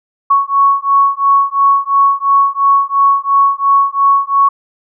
sine beating tone pair, 1108.7 / 1111.6 Hz, C#6 / C#6, 0 / +4 cents, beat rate 2.9 Hz, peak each -11 dBFS, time 0.3-4.49 s, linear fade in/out 10 ms, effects none

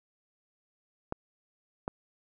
clicks, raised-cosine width 1 ms, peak -18 dBFS, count 2, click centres 1.124 / 1.879 s, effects none

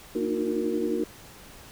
sine tone cluster, 231.4 / 301.1 / 312.6 / 363.3 / 464 Hz, A#3 / D4 / D#4 / F#4 / A#4, -13 / +43 / +8 / -32 / -8 cents, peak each -32 / -33 / -31 / -29 / -31 dBFS, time 0.15-1.04 s, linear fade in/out 5 ms, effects pink hiss -48 dBFS RMS until 1.71 s

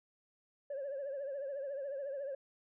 sine tone with vibrato, 554.4 Hz, C#5, in tune, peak -36 dBFS, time 0.7-2.35 s, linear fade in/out 5 ms, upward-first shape triangle, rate 14 Hz, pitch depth 100 cents each way, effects tanh soft clip ceiling -35 dBFS

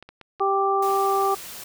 clicks, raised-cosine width 0.3 ms, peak -26 dBFS, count 4, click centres 0.026 / 0.09 / 0.213 / 0.397 s
harmonic tone, 392 Hz, G4, in tune, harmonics 1 / 2 / 3, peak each -23 / -23 / -23 dBFS, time 0.4-1.35 s, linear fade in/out 10 ms
white noise, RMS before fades -38 dBFS, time 0.82-1.64 s, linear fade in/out 5 ms
effects none

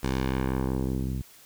10% pulse tone with low-pass filter sweep, 65.41 Hz, C2, in tune, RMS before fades -28 dBFS, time 0.03-1.22 s, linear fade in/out 5 ms, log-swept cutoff 9200 to 140 Hz, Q 0.75, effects white hiss -53 dBFS RMS until 1.45 s

